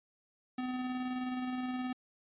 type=tone with tremolo; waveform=square; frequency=253.1 Hz; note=B3; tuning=43 cents sharp; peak=-34 dBFS; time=0.58-1.93 s; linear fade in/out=5 ms; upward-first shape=square; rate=19 Hz; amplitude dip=25%; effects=resampled to 8000 Hz